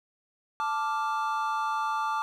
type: chord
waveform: triangle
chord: D minor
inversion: second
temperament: equal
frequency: 880 / 1174.7 / 1396.9 Hz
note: A5 / D6 / F6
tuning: 0 / 0 / 0 cents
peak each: -28 / -28 / -34 dBFS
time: 0.6-2.22 s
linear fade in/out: 0 ms
effects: none